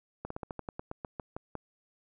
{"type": "slowing click train", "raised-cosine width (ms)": 1, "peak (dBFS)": -23, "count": 13, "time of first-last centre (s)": [0.25, 1.553], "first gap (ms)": 54, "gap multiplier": 1.12, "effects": []}